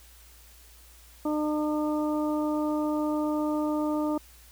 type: harmonic tone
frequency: 302.4 Hz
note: D#4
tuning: 49 cents flat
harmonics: 1 / 2 / 3 / 4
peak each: -26 / -32 / -36 / -38 dBFS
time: 1.25-4.18 s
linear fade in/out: 5 ms
effects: added 58 Hz sine -53 dBFS peak until 4.51 s + white hiss -55 dBFS RMS until 4.51 s